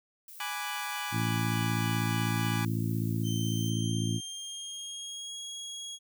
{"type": "noise", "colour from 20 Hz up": "violet", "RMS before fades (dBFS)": -48, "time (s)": [0.28, 3.7], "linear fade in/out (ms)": 2}
{"type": "chord", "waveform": "20% pulse", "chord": "G# half-diminished seventh", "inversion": "none", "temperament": "equal", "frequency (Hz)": [830.6, 987.8, 1174.7, 1480], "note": ["G#5", "B5", "D6", "F#6"], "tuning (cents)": [0, 0, 0, 0], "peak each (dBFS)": [-32, -36, -34, -37], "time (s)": [0.4, 2.65], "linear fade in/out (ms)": 2}
{"type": "harmonic tone", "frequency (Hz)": 56, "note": "A1", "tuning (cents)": 31, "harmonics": [2, 3, 4, 5, 6], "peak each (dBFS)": [-30, -34, -36, -38, -40], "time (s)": [1.11, 4.21], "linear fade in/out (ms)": 50}
{"type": "tone with pitch glide", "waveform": "25% pulse", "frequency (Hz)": [3104, 3308], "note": ["G7", "G#7"], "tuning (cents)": [-18, -8], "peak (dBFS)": -34, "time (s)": [3.23, 5.99], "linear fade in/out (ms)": 50, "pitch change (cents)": 110, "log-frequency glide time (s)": [3.41, 5.4]}
{"effects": []}